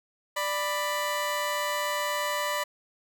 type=tone pair together; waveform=20% pulse; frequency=590.1 / 987.8 Hz; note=D5 / B5; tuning=+8 / 0 cents; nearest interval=major sixth; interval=892 cents; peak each=-25 dBFS; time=0.36-2.64 s; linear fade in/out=10 ms; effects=none